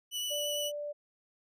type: tone with vibrato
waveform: sawtooth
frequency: 2960 Hz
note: F#7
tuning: in tune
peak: -30 dBFS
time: 0.11-0.72 s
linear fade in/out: 50 ms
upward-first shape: triangle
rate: 8.8 Hz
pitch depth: 14 cents each way
type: tone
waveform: sine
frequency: 587.3 Hz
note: D5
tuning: in tune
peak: -35 dBFS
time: 0.3-0.93 s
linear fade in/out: 20 ms
effects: none